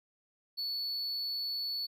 triangle tone, 4435 Hz, C#8, in tune, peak -32 dBFS, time 0.57-1.87 s, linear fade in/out 20 ms, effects none

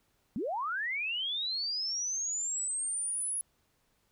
sine linear sweep, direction up, 185 to 10548 Hz, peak -31 dBFS, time 0.36-3.41 s, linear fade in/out 0 ms, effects pink hiss -73 dBFS RMS until 4.11 s

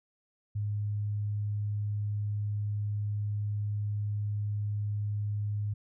sine tone, 103.83 Hz, G#2, in tune, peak -29 dBFS, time 0.55-5.74 s, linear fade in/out 10 ms, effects none

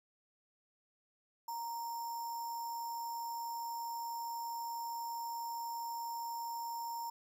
sine tone with sample-and-hold, 932.3 Hz, A#5, in tune, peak -38 dBFS, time 1.48-7.1 s, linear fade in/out 5 ms, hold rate 6300 Hz, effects none

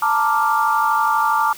sine chord, Bb major seventh, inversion third, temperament equal, 880 / 932.3 / 1174.7 / 1396.9 Hz, A5 / Bb5 / D6 / F6, 0 / 0 / 0 / 0 cents, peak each -19 / -23 / -18 / -23 dBFS, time 0.02-1.53 s, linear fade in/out 5 ms, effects white hiss -38 dBFS RMS until 1.57 s

